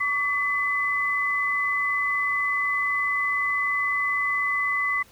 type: tone pair together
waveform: sine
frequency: 1135.7 / 2012 Hz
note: C#6 / B6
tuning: +42 / +32 cents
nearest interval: minor seventh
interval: 990 cents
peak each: -27 / -23 dBFS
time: 0-5.03 s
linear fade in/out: 10 ms
effects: pink hiss -54 dBFS RMS until 5.11 s